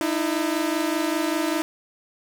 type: tone pair together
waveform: sawtooth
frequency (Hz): 305.6 / 330.7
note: D#4 / E4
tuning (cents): -31 / +6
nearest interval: minor second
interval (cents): 137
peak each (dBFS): -21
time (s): 0.01-1.62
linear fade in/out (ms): 0
effects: none